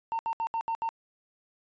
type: tone bursts at uneven times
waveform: sine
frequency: 910 Hz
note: A#5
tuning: 42 cents flat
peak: -25 dBFS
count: 6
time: 0.12-0.19 / 0.26-0.33 / 0.4-0.47 / 0.54-0.61 / 0.68-0.75 / 0.82-0.89 s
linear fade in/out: 0 ms
effects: tanh soft clip ceiling -26 dBFS + resampled to 16000 Hz